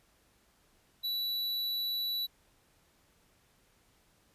square tone, 3943 Hz, B7, 4 cents flat, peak -32 dBFS, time 1.03-2.27 s, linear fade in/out 20 ms, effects pink hiss -68 dBFS RMS until 4.34 s + resampled to 32000 Hz

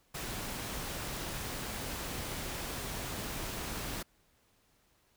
pink noise, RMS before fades -39 dBFS, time 0.14-4.03 s, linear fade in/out 10 ms, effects pink hiss -70 dBFS RMS until 5.16 s

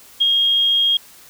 sine tone with ADSR envelope, 3253 Hz, G#7, 37 cents flat, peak -11 dBFS, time 0.2-0.97 s, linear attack 15 ms, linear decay 28 ms, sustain -2 dB, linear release 3 ms, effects white hiss -45 dBFS RMS until 1.29 s

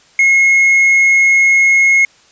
triangle tone, 2165 Hz, C#7, 41 cents flat, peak -5 dBFS, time 0.19-2.05 s, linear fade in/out 2 ms, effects white hiss -48 dBFS RMS until 2.31 s + resampled to 16000 Hz

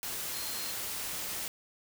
sine tone in noise, 4186 Hz, C8, in tune, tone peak -43 dBFS, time 0.34-0.72 s, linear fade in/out 0 ms, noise white, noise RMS -37 dBFS, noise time 0.03-1.48 s, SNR -9 dB, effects none

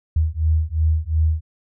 sine beating tone pair, 77.78 / 80.58 Hz, D#2 / E2, 0 / -39 cents, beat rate 2.8 Hz, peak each -19 dBFS, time 0.16-1.41 s, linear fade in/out 5 ms, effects none

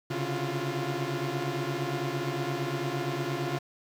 sawtooth tone cluster, 134.4 / 143.1 / 341.7 / 356.8 Hz, C3 / D3 / F4 / F4, +47 / -45 / -38 / +37 cents, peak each -31 dBFS, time 0.1-3.59 s, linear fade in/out 10 ms, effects low-pass 6000 Hz 12 dB/octave + 9-bit

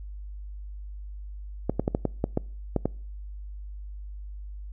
clicks, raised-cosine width 2 ms, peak -10 dBFS, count 9, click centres 1.696 / 1.796 / 1.879 / 1.949 / 2.053 / 2.241 / 2.374 / 2.763 / 2.856 s, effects noise-tail reverb RT60 0.5 s tail -26 dB re dry + added 50 Hz sine -36 dBFS peak until 4.72 s

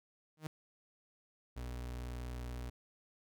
sawtooth tone with exponential growth, 155.56 Hz, D#3, in tune, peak -33 dBFS, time 0.37-0.47 s, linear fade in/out 2 ms, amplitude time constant 21 ms
35% pulse tone, 61.1 Hz, B1, 18 cents flat, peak -39 dBFS, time 1.56-2.7 s, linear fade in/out 10 ms
effects none

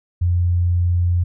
sine tone, 87.8 Hz, F2, 10 cents sharp, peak -14 dBFS, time 0.21-1.24 s, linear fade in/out 10 ms, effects none

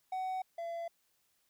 triangle tone pair in turn, 750 / 676.1 Hz, F#5 / E5, +23 / +44 cents, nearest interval major second, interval 179 cents, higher first, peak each -32 / -35 dBFS, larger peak first, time 0.12-0.42 / 0.58-0.88 s, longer neither, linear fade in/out 5 ms, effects white hiss -75 dBFS RMS until 1.49 s

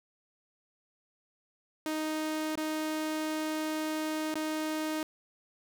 sawtooth tone with dropouts, 311.1 Hz, D#4, in tune, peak -27 dBFS, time 1.86-5.03 s, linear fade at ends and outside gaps 1 ms, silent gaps 2.555-2.575 / 4.341-4.355 s, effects none

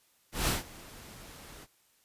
pink noise with ADSR envelope, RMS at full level -27 dBFS, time 0.32-1.67 s, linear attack 160 ms, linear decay 150 ms, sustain -22 dB, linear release 46 ms, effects white hiss -68 dBFS RMS until 2.04 s + resampled to 32000 Hz

